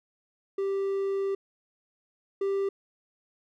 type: tone pair in turn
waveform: triangle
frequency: 392 / 393.4 Hz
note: G4 / G4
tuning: 0 / +6 cents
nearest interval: unison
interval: 6 cents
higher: second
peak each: -24 / -23 dBFS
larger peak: second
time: 0.58-1.35 / 2.41-2.69 s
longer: first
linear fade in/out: 5 ms
effects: none